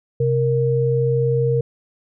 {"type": "tone pair together", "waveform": "sine", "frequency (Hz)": [130.82, 466.2], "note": ["C3", "A#4"], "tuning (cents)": [0, 0], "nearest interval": "octave + minor seventh", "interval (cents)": 2200, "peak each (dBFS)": -18, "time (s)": [0.2, 1.61], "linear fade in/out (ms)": 5, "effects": []}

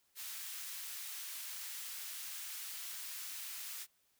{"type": "high-pass noise", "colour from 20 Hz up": "white", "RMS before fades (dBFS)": -45, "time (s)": [0.15, 3.87], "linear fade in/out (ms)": 50, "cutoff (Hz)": 1500, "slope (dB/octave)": 12, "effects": ["white hiss -75 dBFS RMS until 4.19 s"]}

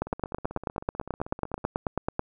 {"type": "two click trains", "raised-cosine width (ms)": 1, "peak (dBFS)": [-12, -24], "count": [21, 26], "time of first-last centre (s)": [[0.02, 2.194], [0.07, 1.642]], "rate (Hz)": [9.2, 15.9], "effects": []}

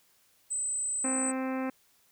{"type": "tone", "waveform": "sine", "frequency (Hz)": 8070, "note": "B8", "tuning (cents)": 36, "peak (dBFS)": -29, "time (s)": [0.5, 1.32], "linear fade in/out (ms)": 20}
{"type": "harmonic tone", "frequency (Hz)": 261.6, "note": "C4", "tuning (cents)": 0, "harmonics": [1, 2, 3, 4, 5, 6, 7, 8, 9, 10], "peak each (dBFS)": [-31, -37, -41, -43, -45, -47, -48, -49, -50, -51], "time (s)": [1.04, 1.7], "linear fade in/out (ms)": 5}
{"effects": ["white hiss -66 dBFS RMS until 2.11 s"]}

